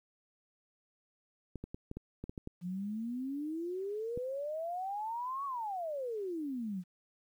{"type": "clicks", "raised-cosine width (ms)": 3, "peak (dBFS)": -28, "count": 10, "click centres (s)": [1.557, 1.64, 1.745, 1.914, 1.97, 2.24, 2.295, 2.378, 2.474, 4.175]}
{"type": "exponential two-way sweep", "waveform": "sine", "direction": "up then down", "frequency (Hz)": [172.6, 1136, 172.6], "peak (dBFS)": -35, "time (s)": [2.61, 6.84], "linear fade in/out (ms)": 50, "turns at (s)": 5.45}
{"effects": ["11-bit"]}